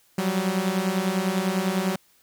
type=beating tone pair; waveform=sawtooth; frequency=182.9 / 192.9 Hz; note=F#3 / G3; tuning=-20 / -28 cents; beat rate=10 Hz; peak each=-22 / -21 dBFS; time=0.18-1.96 s; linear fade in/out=5 ms; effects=white hiss -61 dBFS RMS until 2.22 s